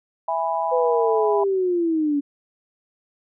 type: chord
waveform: sine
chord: E major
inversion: none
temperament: just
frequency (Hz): 659.3 / 824.1 / 988.9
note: E5 / G#5 / B5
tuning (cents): 0 / -14 / +2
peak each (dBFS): -25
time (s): 0.28-1.44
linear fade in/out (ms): 5
type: linear sweep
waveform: sine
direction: down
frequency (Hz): 509 to 280.4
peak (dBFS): -18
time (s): 0.71-2.21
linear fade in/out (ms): 20
effects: none